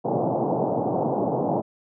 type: band-pass noise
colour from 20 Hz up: white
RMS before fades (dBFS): -24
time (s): 0.04-1.62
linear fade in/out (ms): 20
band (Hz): 120 to 840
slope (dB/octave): 48
effects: none